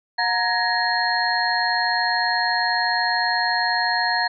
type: tone cluster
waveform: sine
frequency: 724 / 926 / 1683 / 1869 / 4253 Hz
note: F#5 / A#5 / G#6 / A#6 / C8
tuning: -38 / -12 / +23 / +4 / +27 cents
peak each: -25 dBFS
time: 0.18-4.28 s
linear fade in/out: 10 ms
effects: none